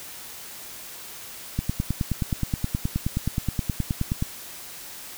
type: click train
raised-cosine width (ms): 5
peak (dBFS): -11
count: 26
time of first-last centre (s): 1.59-4.224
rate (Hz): 9.49
effects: white hiss -40 dBFS RMS until 5.17 s